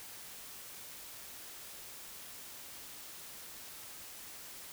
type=silence; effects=white hiss -49 dBFS RMS until 4.72 s